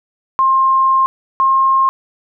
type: tone pair in turn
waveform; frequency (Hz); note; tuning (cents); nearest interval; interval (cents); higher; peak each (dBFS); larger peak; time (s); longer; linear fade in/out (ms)
sine; 1061 / 1067.8; C6 / C6; +24 / +35; unison; 11; second; -9; neither; 0.39-1.06 / 1.4-1.89; first; 0
effects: none